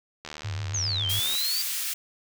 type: click train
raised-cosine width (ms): 0.2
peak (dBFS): -20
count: 85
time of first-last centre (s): 0.25-1.351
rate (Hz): 76.3
type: tone with vibrato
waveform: sine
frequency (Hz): 98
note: G2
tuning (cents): 0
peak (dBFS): -29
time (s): 0.44-1.2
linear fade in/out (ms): 10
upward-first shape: triangle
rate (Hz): 7.3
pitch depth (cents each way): 120
type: exponential two-way sweep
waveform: sine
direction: down then up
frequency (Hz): 6720 to 3083 to 4745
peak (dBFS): -26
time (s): 0.74-1.62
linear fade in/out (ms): 5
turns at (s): 1.06
type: high-pass noise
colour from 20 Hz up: white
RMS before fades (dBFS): -30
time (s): 1.09-1.94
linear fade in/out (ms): 10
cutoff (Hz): 2000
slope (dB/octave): 12
effects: none